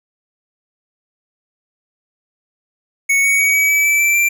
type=tone with pitch steps; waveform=square; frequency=2217 / 2236 / 2256 / 2275 / 2295 / 2315 / 2335 / 2356 Hz; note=C#7 / C#7 / C#7 / C#7 / D7 / D7 / D7 / D7; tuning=0 / +14 / +30 / +44 / -40 / -25 / -11 / +5 cents; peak=-12 dBFS; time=3.09-4.29 s; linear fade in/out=10 ms; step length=150 ms; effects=none